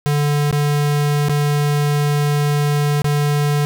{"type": "tone with dropouts", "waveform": "square", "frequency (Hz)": 146.3, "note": "D3", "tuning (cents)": -6, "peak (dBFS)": -15, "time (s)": [0.06, 3.65], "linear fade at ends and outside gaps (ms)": 0, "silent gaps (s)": [[0.511, 0.527], [1.285, 1.295], [3.019, 3.044]], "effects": []}